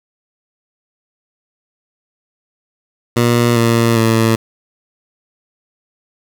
15% pulse tone with pitch steps, 119.2 / 116.01 / 112.9 Hz, A#2 / A#2 / A2, +39 / -8 / +45 cents, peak -4 dBFS, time 3.16-4.36 s, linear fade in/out 10 ms, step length 400 ms, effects 7-bit

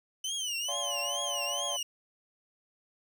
25% pulse tone with vibrato, 3000 Hz, F#7, 23 cents sharp, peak -28 dBFS, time 0.24-1.83 s, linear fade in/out 5 ms, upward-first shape triangle, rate 2.3 Hz, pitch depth 180 cents each way
triangle chord, D half-diminished seventh, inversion none, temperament equal with one note detuned, 573.3 / 698.5 / 830.6 / 1046.5 Hz, D5 / F5 / Ab5 / C6, -42 / 0 / 0 / 0 cents, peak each -37 / -38 / -43 / -40 dBFS, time 0.68-1.77 s, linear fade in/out 10 ms
effects none

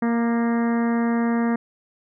harmonic tone with a mistuned harmonic, 233.1 Hz, A#3, in tune, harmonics 1 / 2 / 3 / 4 / 5 / 6 / 7 / 8 / 9, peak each -19 / -29 / -32 / -34 / -35 / -40 / -38 / -37 / -44 dBFS, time 0.02-1.56 s, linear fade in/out 5 ms, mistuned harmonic 5, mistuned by +24 cents, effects none

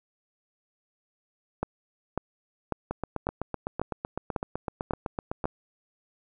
two click trains, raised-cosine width 1 ms, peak -13 / -16 dBFS, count 8 / 21, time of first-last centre 1.63-5.455 / 2.91-5.442 s, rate 1.83 / 7.9 Hz, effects none

